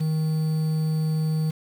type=tone with quantisation; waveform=triangle; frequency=156.9 Hz; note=D#3; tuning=15 cents sharp; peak=-19 dBFS; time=0-1.51 s; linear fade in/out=10 ms; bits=7; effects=none